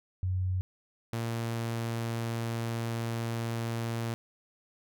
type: tone pair in turn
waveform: sine / sawtooth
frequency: 92.5 / 115.54 Hz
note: F#2 / A#2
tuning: 0 / -15 cents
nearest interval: major third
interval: 385 cents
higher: second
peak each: -27 dBFS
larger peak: neither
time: 0.23-0.61 / 1.13-4.14 s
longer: second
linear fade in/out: 0 ms
effects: none